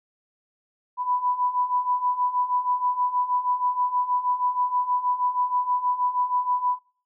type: beating tone pair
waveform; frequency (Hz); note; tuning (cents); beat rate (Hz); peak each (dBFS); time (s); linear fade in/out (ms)
sine; 987.8 / 994.1; B5 / B5; 0 / +11; 6.3; -27 / -23; 0.97-6.79; 50
effects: noise-tail reverb RT60 0.4 s tail -23 dB re dry